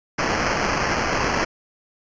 blue noise with sample-and-hold, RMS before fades -22 dBFS, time 0.18-1.45 s, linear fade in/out 10 ms, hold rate 3675 Hz, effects resampled to 16000 Hz

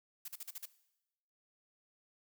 blue noise bursts, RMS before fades -44 dBFS, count 6, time 0.25-0.657 s, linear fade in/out 5 ms, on 32 ms, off 43 ms, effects noise-tail reverb RT60 0.9 s tail -17 dB re dry

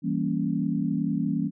sine chord, E diminished seventh, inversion none, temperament equal with one note detuned, 164.81 / 196 / 233.1 / 278 Hz, E3 / G3 / Bb3 / Db4, 0 / 0 / 0 / +5 cents, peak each -29 dBFS, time 0.02-1.51 s, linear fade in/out 50 ms, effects none

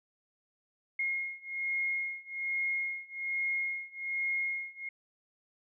sine beating tone pair, 2148 / 2149.2 Hz, C7 / C7, +45 / +46 cents, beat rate 1.2 Hz, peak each -35 / -34 dBFS, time 0.99-4.89 s, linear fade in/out 5 ms, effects none

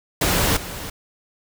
pink noise with echo, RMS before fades -19 dBFS, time 0.21-0.57 s, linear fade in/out 5 ms, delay 330 ms, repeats 1, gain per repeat -13 dB, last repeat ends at 0.9 s, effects none

